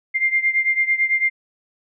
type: beating tone pair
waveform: sine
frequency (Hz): 2100 / 2109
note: C7 / C7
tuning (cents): +6 / +13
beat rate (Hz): 9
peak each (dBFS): -18 / -21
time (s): 0.14-1.3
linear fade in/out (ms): 20
effects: none